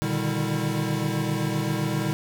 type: tone cluster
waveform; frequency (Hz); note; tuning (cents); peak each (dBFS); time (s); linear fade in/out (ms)
square; 120.5 / 146.5 / 154.2 / 198.2 / 323; B2 / D3 / D#3 / G3 / E4; -42 / -4 / -15 / +19 / -35; -31; 0.02-2.13; 0
effects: 8-bit